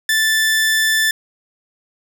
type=tone; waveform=sawtooth; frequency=1760 Hz; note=A6; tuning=in tune; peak=-10 dBFS; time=0.09-1.11 s; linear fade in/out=2 ms; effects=none